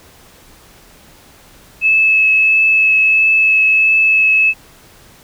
sine tone with vibrato, 2600 Hz, E7, 24 cents flat, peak -8 dBFS, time 1.81-4.54 s, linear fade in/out 50 ms, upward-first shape triangle, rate 1.5 Hz, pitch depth 11 cents each way, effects pink hiss -44 dBFS RMS until 5.23 s

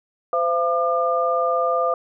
sine tone cluster, 514 / 678 / 1203 Hz, C5 / E5 / D6, -31 / +49 / +41 cents, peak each -22 dBFS, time 0.33-1.94 s, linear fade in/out 2 ms, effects none

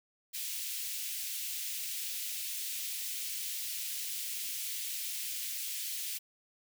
white high-pass noise, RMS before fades -38 dBFS, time 0.33-6.19 s, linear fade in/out 20 ms, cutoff 2300 Hz, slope 24 dB/octave, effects none

